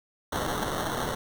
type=noise with sample-and-hold; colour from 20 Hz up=white; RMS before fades=-30 dBFS; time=0.32-1.15 s; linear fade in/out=5 ms; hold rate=2450 Hz; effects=none